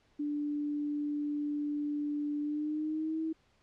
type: tone with pitch glide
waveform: sine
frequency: 293.7 to 320.3 Hz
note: D4 to E4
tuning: 0 to -50 cents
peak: -31 dBFS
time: 0.19-3.33 s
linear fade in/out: 10 ms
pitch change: +150 cents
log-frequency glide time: 2.4-3.21 s
effects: pink hiss -69 dBFS RMS until 3.62 s + low-pass 5000 Hz 12 dB/octave